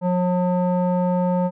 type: tone with low-pass filter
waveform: square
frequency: 180 Hz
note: F#3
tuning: 47 cents flat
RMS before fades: -20 dBFS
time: 0.01-1.51 s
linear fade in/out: 50 ms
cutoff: 750 Hz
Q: 7.1
effects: none